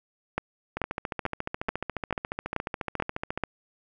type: two click trains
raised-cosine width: 0.5 ms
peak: -15 / -11 dBFS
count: 38 / 8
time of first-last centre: 0.77-3.376 / 0.38-3.437 s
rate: 14.2 / 2.29 Hz
effects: none